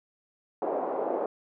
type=band-pass noise; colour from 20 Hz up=white; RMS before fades=-30 dBFS; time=0.62-1.26 s; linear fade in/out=2 ms; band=350 to 700 Hz; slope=24 dB/octave; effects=none